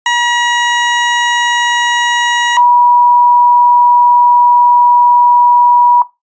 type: tone pair in turn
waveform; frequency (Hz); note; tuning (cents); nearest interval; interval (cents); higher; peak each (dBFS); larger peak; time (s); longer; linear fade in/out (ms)
20% pulse / sine; 959 / 969; A#5 / B5; +49 / -33; unison; 18; second; -4; neither; 0.06-2.57 / 2.57-6.02; second; 2
effects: noise-tail reverb RT60 0.2 s tail -17 dB re dry + resampled to 16000 Hz